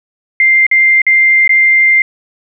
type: tone with dropouts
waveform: sine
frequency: 2096 Hz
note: C7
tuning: 2 cents sharp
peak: -5 dBFS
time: 0.4-2.02 s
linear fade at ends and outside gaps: 2 ms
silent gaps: 0.666-0.713 / 1.018-1.066 / 1.477-1.493 s
effects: none